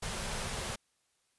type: band-stop noise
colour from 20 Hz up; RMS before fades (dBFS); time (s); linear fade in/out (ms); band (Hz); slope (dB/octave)
pink; -37; 0.02-0.76; 10; 250 to 360; 96
effects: white hiss -75 dBFS RMS until 1.38 s + resampled to 24000 Hz